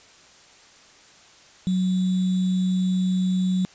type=tone with sample-and-hold; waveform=sine; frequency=185 Hz; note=F#3; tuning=in tune; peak=-19 dBFS; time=1.67-3.65 s; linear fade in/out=0 ms; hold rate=3675 Hz; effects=white hiss -51 dBFS RMS until 3.74 s + resampled to 16000 Hz